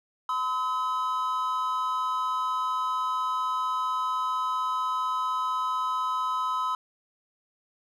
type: tone pair together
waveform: triangle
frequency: 1017 / 1281.3 Hz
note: C6 / E6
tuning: -50 / -50 cents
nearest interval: major third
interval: 400 cents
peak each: -26 / -27 dBFS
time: 0.29-6.75 s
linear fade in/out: 2 ms
effects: none